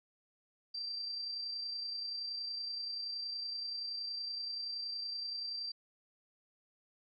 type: tone with amplitude modulation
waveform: sine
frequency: 4699 Hz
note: D8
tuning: in tune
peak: -36 dBFS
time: 0.74-5.72 s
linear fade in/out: 10 ms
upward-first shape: sine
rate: 30.6 Hz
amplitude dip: 35%
effects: none